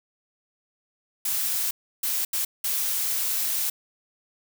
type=noise bursts at uneven times; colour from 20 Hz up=blue; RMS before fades=-26 dBFS; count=4; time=1.25-1.71 / 2.03-2.25 / 2.33-2.45 / 2.64-3.7 s; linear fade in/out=5 ms; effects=none